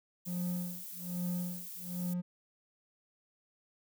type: noise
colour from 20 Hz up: violet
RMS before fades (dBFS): -45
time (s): 0.25-2.14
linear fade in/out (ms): 10
type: tone with tremolo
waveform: triangle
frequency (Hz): 178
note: F3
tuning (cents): +33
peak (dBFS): -30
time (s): 0.26-2.22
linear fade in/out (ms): 20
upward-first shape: sine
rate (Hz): 1.2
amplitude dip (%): 100
effects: none